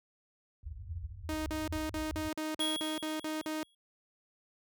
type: low-pass noise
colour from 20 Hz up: white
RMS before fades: -39 dBFS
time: 0.63-2.29 s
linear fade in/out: 10 ms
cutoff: 100 Hz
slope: 96 dB/octave
type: tone bursts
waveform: sawtooth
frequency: 311.1 Hz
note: D#4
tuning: in tune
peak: -30 dBFS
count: 11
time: 1.29-3.63 s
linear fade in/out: 0 ms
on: 170 ms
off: 47 ms
type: tone with exponential decay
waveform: square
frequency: 3322 Hz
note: G#7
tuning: in tune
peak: -30 dBFS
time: 2.6-3.75 s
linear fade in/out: 5 ms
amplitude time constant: 250 ms
effects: high-pass 60 Hz 12 dB/octave